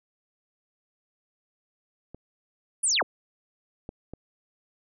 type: clicks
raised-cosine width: 2 ms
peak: -28 / -23 / -25 dBFS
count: 3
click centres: 2.146 / 3.891 / 4.136 s
type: linear sweep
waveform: sine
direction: down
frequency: 10190 to 89.4 Hz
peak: -21 dBFS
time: 2.83-3.03 s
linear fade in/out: 10 ms
effects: none